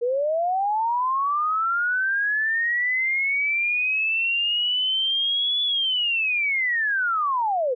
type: linear two-way sweep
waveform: sine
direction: up then down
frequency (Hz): 466.2 to 3449 to 466.2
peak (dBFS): -20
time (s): 0.01-7.75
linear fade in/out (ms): 20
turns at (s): 5.63
effects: none